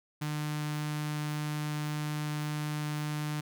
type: tone with notch filter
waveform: sawtooth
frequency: 150.3 Hz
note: D3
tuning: 40 cents sharp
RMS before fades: -34 dBFS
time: 0.21-3.41 s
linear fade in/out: 10 ms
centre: 510 Hz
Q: 1.1
effects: none